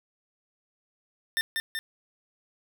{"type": "tone with echo", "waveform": "25% pulse", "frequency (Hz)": 1800, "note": "A6", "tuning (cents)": 39, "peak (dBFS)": -20, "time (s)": [1.37, 1.41], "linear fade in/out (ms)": 0, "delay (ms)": 190, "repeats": 2, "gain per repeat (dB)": -3, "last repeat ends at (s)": 1.79, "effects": []}